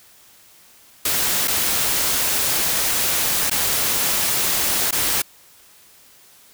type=noise with dropouts; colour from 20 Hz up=white; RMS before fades=-20 dBFS; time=1.05-5.22 s; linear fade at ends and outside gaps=5 ms; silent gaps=1.475-1.479 / 3.499-3.512 / 4.91-4.925 s; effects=white hiss -50 dBFS RMS until 6.53 s